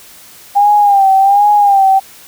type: tone with vibrato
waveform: sine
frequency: 800 Hz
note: G5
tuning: 35 cents sharp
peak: -5 dBFS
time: 0.55-2 s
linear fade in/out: 20 ms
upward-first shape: sine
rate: 1.3 Hz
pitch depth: 67 cents each way
effects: white hiss -38 dBFS RMS until 2.27 s